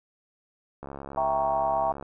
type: click train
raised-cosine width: 1 ms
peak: -24 dBFS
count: 84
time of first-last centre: 0.83-2.026 s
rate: 69.4 Hz
type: chord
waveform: sine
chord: E diminished seventh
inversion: none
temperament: equal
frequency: 659.3 / 784 / 932.3 / 1108.7 Hz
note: E5 / G5 / Bb5 / Db6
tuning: 0 / 0 / 0 / 0 cents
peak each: -27 / -27 / -29 / -33 dBFS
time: 1.17-1.92 s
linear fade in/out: 2 ms
effects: none